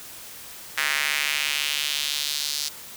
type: tone with high-pass filter sweep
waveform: square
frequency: 73 Hz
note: D2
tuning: 10 cents flat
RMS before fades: -26 dBFS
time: 0.77-2.69 s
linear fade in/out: 10 ms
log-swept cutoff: 1800 to 4700 Hz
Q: 2.1
effects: white hiss -41 dBFS RMS until 2.96 s